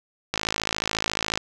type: click train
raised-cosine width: 0.2 ms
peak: -6 dBFS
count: 57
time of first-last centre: 0.34-1.375 s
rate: 54.1 Hz
effects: none